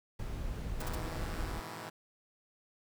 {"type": "noise", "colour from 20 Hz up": "brown", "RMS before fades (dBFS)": -38, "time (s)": [0.19, 1.6], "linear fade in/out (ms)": 5}
{"type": "noise bursts", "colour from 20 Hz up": "white", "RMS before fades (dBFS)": -44, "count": 3, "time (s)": [0.8, 0.953], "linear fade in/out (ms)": 5, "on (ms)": 21, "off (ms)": 45}
{"type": "chord", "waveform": "5% pulse", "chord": "E major seventh", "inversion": "first", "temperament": "equal", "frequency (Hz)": [103.83, 123.47, 155.56, 164.81], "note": ["G#2", "B2", "D#3", "E3"], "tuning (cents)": [0, 0, 0, 0], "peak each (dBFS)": [-36, -37, -38, -35], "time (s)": [0.8, 1.9], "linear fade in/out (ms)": 10}
{"effects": []}